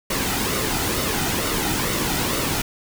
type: noise with flanger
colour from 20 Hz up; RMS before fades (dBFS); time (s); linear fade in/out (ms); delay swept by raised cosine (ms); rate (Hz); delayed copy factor
pink; -23; 0.1-2.62; 5; 1.2 to 1.83; 2.2; -0.5
effects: none